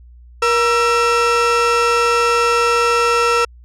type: tone pair together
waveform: 35% pulse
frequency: 473.5 / 1339.3 Hz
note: A#4 / E6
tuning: +27 / +27 cents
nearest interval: octave + tritone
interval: 1800 cents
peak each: -14 / -13 dBFS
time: 0.42-3.45 s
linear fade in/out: 5 ms
effects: added 60 Hz sine -39 dBFS peak until 3.64 s + low-pass 7000 Hz 12 dB/octave